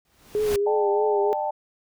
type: noise with exponential growth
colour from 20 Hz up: pink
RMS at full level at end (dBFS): -29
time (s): 0.05-0.56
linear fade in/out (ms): 2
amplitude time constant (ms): 110
type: tone with vibrato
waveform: sine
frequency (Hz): 415.3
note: G#4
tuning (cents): 0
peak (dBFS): -20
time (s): 0.35-1.33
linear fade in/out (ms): 0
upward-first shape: triangle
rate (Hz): 3.2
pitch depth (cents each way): 60
type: chord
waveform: sine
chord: D suspended fourth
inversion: none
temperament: equal with one note detuned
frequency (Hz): 601.1 / 784 / 880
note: D5 / G5 / A5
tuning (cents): +40 / 0 / 0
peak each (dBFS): -28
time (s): 0.66-1.51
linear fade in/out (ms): 10
effects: none